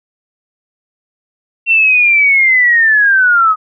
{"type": "linear sweep", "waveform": "sine", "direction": "down", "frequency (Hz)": [2722, 1248], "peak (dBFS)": -6, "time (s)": [1.66, 3.56], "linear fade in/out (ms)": 50, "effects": []}